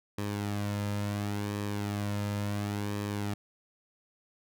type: tone with flanger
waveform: sawtooth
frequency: 102.6 Hz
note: G#2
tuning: 21 cents flat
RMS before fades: -33 dBFS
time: 0.18-3.34 s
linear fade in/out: 5 ms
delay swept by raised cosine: 1.4 to 2.7 ms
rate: 0.71 Hz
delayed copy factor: -0.5
effects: none